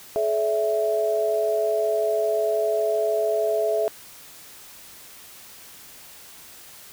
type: tone cluster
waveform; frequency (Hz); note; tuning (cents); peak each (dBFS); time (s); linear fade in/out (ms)
sine; 427.2 / 580 / 660; G#4 / D5 / E5; +49 / -22 / +2; -24 / -30 / -22; 0.16-3.88; 0
effects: white hiss -45 dBFS RMS until 6.92 s